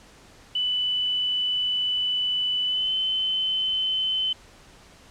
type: tone with pitch glide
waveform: sine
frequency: 2986 to 3054 Hz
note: F#7 to G7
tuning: +15 to -46 cents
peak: -22 dBFS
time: 0.55-4.33 s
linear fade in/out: 5 ms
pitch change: +39 cents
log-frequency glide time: 2.65-2.93 s
effects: pink hiss -51 dBFS RMS until 5.1 s + low-pass 8000 Hz 12 dB/octave